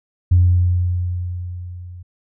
sine tone with level ramp, 89 Hz, F2, 33 cents sharp, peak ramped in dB -7 to -33 dBFS, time 0.31-2.03 s, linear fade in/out 10 ms, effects tanh soft clip ceiling -4 dBFS

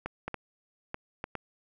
clicks, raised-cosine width 0.5 ms, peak -19 dBFS, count 6, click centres 0.06 / 0.28 / 0.343 / 0.944 / 1.241 / 1.353 s, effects none

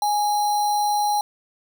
sine tone with sample-and-hold, 830.6 Hz, G#5, in tune, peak -18 dBFS, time 0.02-1.21 s, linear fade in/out 2 ms, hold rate 4900 Hz, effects none

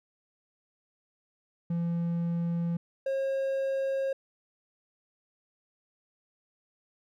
triangle tone pair in turn, 170 / 539.7 Hz, F3 / C#5, -46 / -46 cents, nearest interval octave + minor sixth, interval 2000 cents, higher second, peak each -25 dBFS, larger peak neither, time 1.7-2.77 / 3.06-4.13 s, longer neither, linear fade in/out 5 ms, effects none

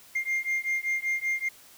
sine beating tone pair, 2110 / 2115.2 Hz, C7 / C7, +14 / +18 cents, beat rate 5.2 Hz, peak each -27 dBFS, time 0.15-1.49 s, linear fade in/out 10 ms, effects tanh soft clip ceiling -23 dBFS + white hiss -53 dBFS RMS until 1.77 s

